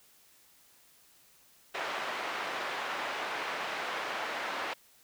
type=band-pass noise; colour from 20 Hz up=pink; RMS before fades=-36 dBFS; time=1.74-4.74 s; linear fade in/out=10 ms; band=680 to 2500 Hz; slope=12 dB/octave; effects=white hiss -62 dBFS RMS until 5.03 s